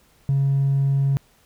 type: tone with hard clipping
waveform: sine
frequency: 137.9 Hz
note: C#3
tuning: 9 cents flat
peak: -17 dBFS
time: 0.29-1.17 s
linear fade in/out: 0 ms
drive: 1 dB
effects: pink hiss -58 dBFS RMS until 1.45 s